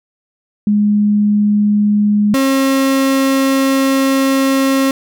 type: tone pair in turn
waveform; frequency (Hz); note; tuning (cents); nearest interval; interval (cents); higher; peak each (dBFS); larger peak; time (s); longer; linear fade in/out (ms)
sine / 35% pulse; 207.7 / 269.5; G#3 / C#4; 0 / -49; perfect fourth; 451; second; -9; neither; 0.67-2.34 / 2.34-4.91; second; 2
effects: none